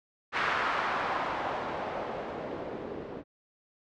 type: noise with low-pass filter sweep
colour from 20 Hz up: blue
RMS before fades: -33 dBFS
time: 0.32-3.24 s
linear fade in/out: 50 ms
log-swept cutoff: 1500 to 350 Hz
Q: 1.4
effects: low-pass 4000 Hz 12 dB/octave